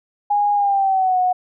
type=tone with pitch glide; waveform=sine; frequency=822 to 732.3 Hz; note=G#5 to F#5; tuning=-18 to -18 cents; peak=-14 dBFS; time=0.3-1.33 s; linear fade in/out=10 ms; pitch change=-200 cents; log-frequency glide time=0.54-1.19 s; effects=none